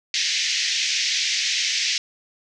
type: band-pass noise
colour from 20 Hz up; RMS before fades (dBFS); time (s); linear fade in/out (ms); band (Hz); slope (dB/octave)
white; -23; 0.14-1.98; 2; 1900 to 6200; 48
effects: none